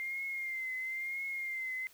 sine tone with vibrato, 2103 Hz, C7, 8 cents sharp, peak -35 dBFS, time 0-1.87 s, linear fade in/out 0 ms, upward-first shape triangle, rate 1 Hz, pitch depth 59 cents each way, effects white hiss -61 dBFS RMS until 1.93 s

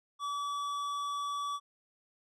sine tone with tanh clipping, 1147 Hz, D6, 41 cents flat, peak -35 dBFS, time 0.19-1.6 s, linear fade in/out 50 ms, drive 13 dB, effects none

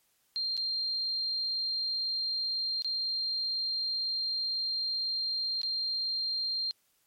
sine tone with dropouts, 4186 Hz, C8, in tune, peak -29 dBFS, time 0.36-6.71 s, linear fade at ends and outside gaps 0 ms, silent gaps 0.568-0.576 / 2.821-2.846 / 5.616-5.632 s, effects white hiss -71 dBFS RMS until 7.06 s + MP3 64 kbps

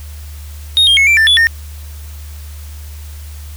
triangle tone with pitch steps, 3723 / 3216 / 2190 / 2346 / 1779 / 3434 / 1830 Hz, A#7 / G7 / C#7 / D7 / A6 / A7 / A#6, -3 / +44 / -22 / -2 / +19 / -43 / -32 cents, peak -5 dBFS, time 0.77-1.47 s, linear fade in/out 0 ms, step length 100 ms, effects added 74 Hz sine -27 dBFS peak until 3.56 s + white hiss -40 dBFS RMS until 3.56 s

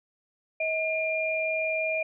sine tone pair together, 637.3 / 2401 Hz, D#5 / D7, +41 / +38 cents, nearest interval octave + major seventh, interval 2297 cents, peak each -28 dBFS, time 0.6-2.03 s, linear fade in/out 5 ms, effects none

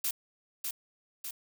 blue noise with echo, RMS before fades -31 dBFS, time 0.04-0.11 s, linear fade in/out 5 ms, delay 600 ms, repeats 2, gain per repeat -4 dB, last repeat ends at 1.31 s, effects none

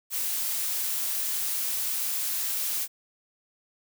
blue noise, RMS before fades -29 dBFS, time 0.1-2.88 s, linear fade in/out 50 ms, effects none

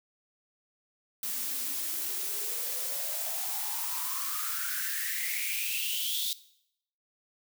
blue noise with high-pass filter sweep, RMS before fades -33 dBFS, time 1.23-6.33 s, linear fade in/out 2 ms, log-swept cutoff 210 to 3700 Hz, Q 9.1, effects noise-tail reverb RT60 0.7 s tail -17 dB re dry

